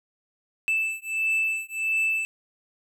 triangle beating tone pair, 2637 / 2638.5 Hz, E7 / E7, 0 / +1 cents, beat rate 1.5 Hz, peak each -25 dBFS, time 0.68-2.25 s, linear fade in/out 0 ms, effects none

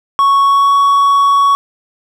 triangle tone with pitch glide, 1109 to 1119.3 Hz, C#6 to C#6, 0 to +16 cents, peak -5 dBFS, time 0.19-1.55 s, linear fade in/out 0 ms, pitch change +16 cents, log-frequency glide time 0.41-0.74 s, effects none

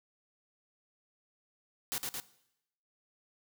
white noise with echo, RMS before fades -35 dBFS, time 1.92-1.98 s, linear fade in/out 0 ms, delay 110 ms, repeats 2, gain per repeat -2 dB, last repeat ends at 2.2 s, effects noise-tail reverb RT60 0.8 s tail -18 dB re dry

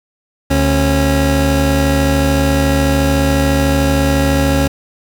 25% pulse tone pair together, 73.9 / 274.3 Hz, D2 / C#4, +11 / -18 cents, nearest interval octave + major seventh, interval 2271 cents, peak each -10 dBFS, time 0.5-4.68 s, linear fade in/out 10 ms, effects 7-bit

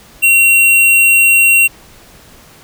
sine tone with sample-and-hold, 2740 Hz, F7, 34 cents flat, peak -5 dBFS, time 0.22-1.68 s, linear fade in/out 20 ms, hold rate 11025 Hz, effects pink hiss -41 dBFS RMS until 2.63 s

